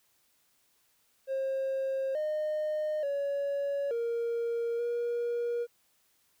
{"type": "tone with pitch steps", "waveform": "triangle", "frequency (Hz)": [535, 612, 563, 467.2, 475.2], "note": ["C5", "D#5", "C#5", "A#4", "A#4"], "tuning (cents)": [38, -29, 27, 4, 33], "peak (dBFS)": -26, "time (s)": [1.27, 5.67], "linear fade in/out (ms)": 50, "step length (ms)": 880, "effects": ["tanh soft clip ceiling -24 dBFS", "white hiss -70 dBFS RMS until 6.4 s"]}